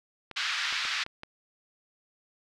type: clicks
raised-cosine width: 0.3 ms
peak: -24 dBFS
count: 5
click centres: 0.313 / 0.726 / 0.852 / 1.064 / 1.234 s
type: band-pass noise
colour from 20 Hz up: pink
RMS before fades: -31 dBFS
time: 0.36-1.04 s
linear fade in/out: 10 ms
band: 1400 to 4900 Hz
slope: 24 dB/octave
effects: none